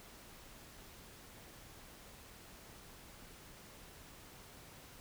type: silence
effects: pink hiss -56 dBFS RMS until 5 s